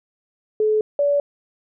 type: tone pair in turn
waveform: sine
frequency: 429.8 / 573.7 Hz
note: A4 / D5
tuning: -41 / -41 cents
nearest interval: perfect fourth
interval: 500 cents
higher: second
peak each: -15 dBFS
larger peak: neither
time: 0.6-0.81 / 0.99-1.2 s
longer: neither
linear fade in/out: 2 ms
effects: none